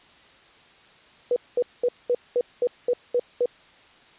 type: tone bursts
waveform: sine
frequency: 488 Hz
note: B4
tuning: 21 cents flat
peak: -18 dBFS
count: 9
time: 1.31-3.458 s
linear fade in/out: 2 ms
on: 52 ms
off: 210 ms
effects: white hiss -53 dBFS RMS until 4.18 s + resampled to 8000 Hz